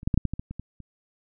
clicks, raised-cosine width 5 ms, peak -28 / -11 / -10 / -6 / -12 / -17 / -20 / -23 / -22 / -30 dBFS, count 10, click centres 0.031 / 0.075 / 0.142 / 0.176 / 0.253 / 0.336 / 0.395 / 0.51 / 0.596 / 0.803 s, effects none

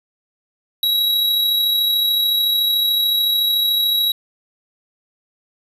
square tone with amplitude modulation, 3870 Hz, B7, 36 cents flat, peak -14 dBFS, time 0.83-4.12 s, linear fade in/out 2 ms, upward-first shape sine, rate 33.7 Hz, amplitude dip 30%, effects resampled to 32000 Hz

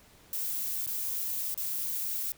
violet noise with dropouts, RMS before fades -33 dBFS, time 0.33-2.32 s, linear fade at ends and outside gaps 0 ms, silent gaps 0.862-0.875 / 1.542-1.576 s, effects pink hiss -58 dBFS RMS until 2.37 s

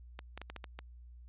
clicks, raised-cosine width 0.3 ms, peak -27 dBFS, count 7, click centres 0.191 / 0.376 / 0.416 / 0.5 / 0.563 / 0.642 / 0.79 s, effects added 60 Hz sine -50 dBFS peak until 1.28 s + resampled to 8000 Hz

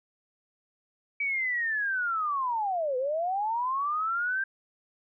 sine linear two-way sweep, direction down then up, 2294 to 493.9 to 1593 Hz, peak -26 dBFS, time 1.2-4.44 s, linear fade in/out 5 ms, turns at 2.97 s, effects none

